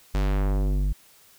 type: tone with low-pass filter sweep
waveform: square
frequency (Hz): 49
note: G1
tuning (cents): 0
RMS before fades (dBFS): -23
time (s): 0.14-0.93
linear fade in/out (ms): 10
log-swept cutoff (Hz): 7700 to 120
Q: 0.72
effects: white hiss -55 dBFS RMS until 1.38 s